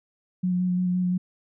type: tone with vibrato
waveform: sine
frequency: 180.9 Hz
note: F#3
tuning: 39 cents flat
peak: -21 dBFS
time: 0.43-1.18 s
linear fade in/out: 10 ms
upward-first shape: square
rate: 5.8 Hz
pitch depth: 13 cents each way
effects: none